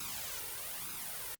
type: noise with flanger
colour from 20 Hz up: white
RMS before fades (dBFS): -41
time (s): 0-1.35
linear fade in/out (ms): 5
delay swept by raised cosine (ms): 0.78 to 2.18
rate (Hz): 1.1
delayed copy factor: +0.7
effects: Opus 48 kbps